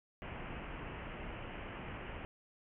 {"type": "low-pass noise", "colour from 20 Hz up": "pink", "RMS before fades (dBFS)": -45, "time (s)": [0.22, 2.25], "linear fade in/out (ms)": 0, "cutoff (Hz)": 3000, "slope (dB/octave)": 96, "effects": []}